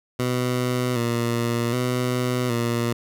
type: tone with vibrato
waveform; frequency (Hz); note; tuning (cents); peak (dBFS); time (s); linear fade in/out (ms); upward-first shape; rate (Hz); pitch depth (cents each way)
15% pulse; 121.4; B2; -29; -15; 0.19-2.93; 5; square; 0.65; 48
effects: none